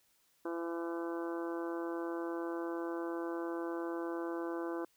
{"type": "harmonic tone", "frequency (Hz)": 168.6, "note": "E3", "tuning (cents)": 39, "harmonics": [2, 3, 4, 5, 6, 7, 8, 9], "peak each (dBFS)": [-37, -43, -48, -50, -48, -50, -55, -51], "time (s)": [0.45, 4.85], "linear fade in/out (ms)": 5, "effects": ["white hiss -72 dBFS RMS until 4.96 s"]}